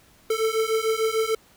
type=beating tone pair; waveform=square; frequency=440 / 446.7 Hz; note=A4 / A4; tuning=0 / +26 cents; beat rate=6.7 Hz; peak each=-25 dBFS; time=0.3-1.35 s; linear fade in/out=5 ms; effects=pink hiss -56 dBFS RMS until 1.56 s